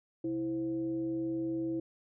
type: tone with frequency modulation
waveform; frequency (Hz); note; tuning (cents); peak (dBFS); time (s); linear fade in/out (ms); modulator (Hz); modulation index
sine; 328.5; E4; -6; -31; 0.24-1.8; 5; 196; 0.43
effects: none